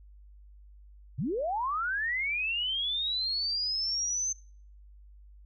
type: linear sweep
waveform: sine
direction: up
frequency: 103.83 to 6272 Hz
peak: -28 dBFS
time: 1.18-4.33 s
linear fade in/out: 10 ms
effects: noise-tail reverb RT60 0.5 s tail -23 dB re dry + added 50 Hz sine -50 dBFS peak until 5.45 s